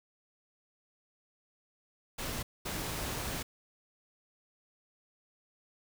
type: noise bursts at uneven times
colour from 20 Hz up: pink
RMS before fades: -37 dBFS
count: 2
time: 2.18-2.43 / 2.65-3.43 s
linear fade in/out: 10 ms
effects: none